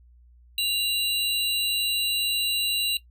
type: tone pair together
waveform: square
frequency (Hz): 2794 / 3951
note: F7 / B7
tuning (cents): 0 / 0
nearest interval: tritone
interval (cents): 600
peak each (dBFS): -26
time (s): 0.58-2.97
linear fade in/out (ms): 2
effects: noise-tail reverb RT60 0.1 s tail -17 dB re dry + added 60 Hz sine -51 dBFS peak until 3.1 s

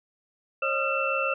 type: tone cluster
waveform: sine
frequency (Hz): 540 / 606 / 1238 / 1366 / 2674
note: C#5 / D#5 / D#6 / F6 / E7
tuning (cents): -45 / -46 / -9 / -39 / +24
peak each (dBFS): -29 / -36 / -34 / -29 / -28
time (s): 0.62-1.34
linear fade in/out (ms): 5
effects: none

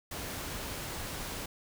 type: noise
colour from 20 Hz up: pink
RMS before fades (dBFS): -39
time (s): 0.11-1.46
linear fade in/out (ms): 5
effects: none

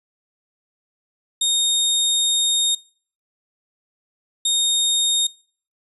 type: tone bursts at uneven times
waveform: 25% pulse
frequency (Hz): 3700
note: A#7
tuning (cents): -14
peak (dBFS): -13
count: 2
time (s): 1.41-2.75 / 4.45-5.27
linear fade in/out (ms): 5
effects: noise-tail reverb RT60 0.5 s tail -26 dB re dry + resampled to 32000 Hz

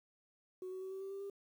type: tone with pitch steps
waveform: sine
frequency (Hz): 370 / 374.5 / 379.1 / 383.7 / 388.4 / 393.1 / 397.9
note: F#4 / F#4 / F#4 / G4 / G4 / G4 / G4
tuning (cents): 0 / +21 / +42 / -37 / -16 / +5 / +26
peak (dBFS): -40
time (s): 0.62-1.299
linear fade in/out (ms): 2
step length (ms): 97
effects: tanh soft clip ceiling -39 dBFS + 11-bit

